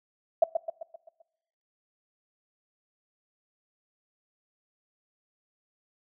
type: tone with echo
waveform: sine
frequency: 658 Hz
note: E5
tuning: 3 cents flat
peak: -15 dBFS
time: 0.42-0.44 s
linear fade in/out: 5 ms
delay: 130 ms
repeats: 6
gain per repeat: -6 dB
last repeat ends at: 1.22 s
effects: noise-tail reverb RT60 1.0 s tail -22 dB re dry